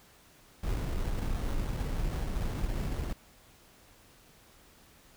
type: noise with sample-and-hold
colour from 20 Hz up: brown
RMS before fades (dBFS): -32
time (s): 0.63-3.13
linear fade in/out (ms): 5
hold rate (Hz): 2450
effects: pink hiss -59 dBFS RMS until 5.16 s